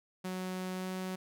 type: tone with pitch glide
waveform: sawtooth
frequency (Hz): 185 to 186.18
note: F#3 to F#3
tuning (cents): 0 to +11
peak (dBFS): -32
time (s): 0.24-1.16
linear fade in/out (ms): 10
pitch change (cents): +11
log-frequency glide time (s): 0.74-0.89
effects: none